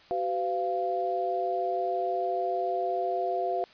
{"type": "tone cluster", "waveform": "sine", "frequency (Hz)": [379.5, 506, 693], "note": ["F#4", "B4", "F5"], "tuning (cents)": [44, 42, -14], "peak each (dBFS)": [-32, -34, -28], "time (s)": [0.11, 3.64], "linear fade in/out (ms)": 0, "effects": ["white hiss -55 dBFS RMS until 3.73 s", "resampled to 11025 Hz"]}